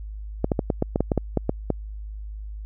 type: clicks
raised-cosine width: 2 ms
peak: -7 dBFS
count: 12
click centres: 0.444 / 0.518 / 0.592 / 0.702 / 0.824 / 0.959 / 1.006 / 1.118 / 1.177 / 1.373 / 1.494 / 1.703 s
effects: added 52 Hz sine -32 dBFS peak until 2.65 s